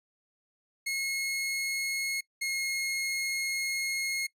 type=tone pair in turn; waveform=sawtooth; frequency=2168 / 2157 Hz; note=C#7 / C#7; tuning=-39 / -48 cents; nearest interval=unison; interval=9 cents; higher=first; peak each=-26 dBFS; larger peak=neither; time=0.86-2.21 / 2.41-4.27 s; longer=second; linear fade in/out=10 ms; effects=noise-tail reverb RT60 0.1 s tail -21 dB re dry + resampled to 32000 Hz